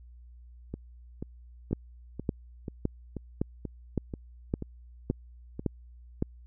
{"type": "two click trains", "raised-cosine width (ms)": 3, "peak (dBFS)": [-22, -14], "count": [11, 9], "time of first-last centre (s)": [[0.74, 5.594], [1.73, 6.224]], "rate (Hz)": [2.06, 1.78], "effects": ["added 60 Hz sine -48 dBFS peak until 6.46 s"]}